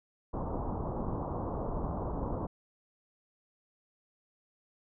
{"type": "low-pass noise", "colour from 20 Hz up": "pink", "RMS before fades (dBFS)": -35, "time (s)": [0.33, 2.47], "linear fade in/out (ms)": 10, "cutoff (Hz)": 1100, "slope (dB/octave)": 48, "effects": []}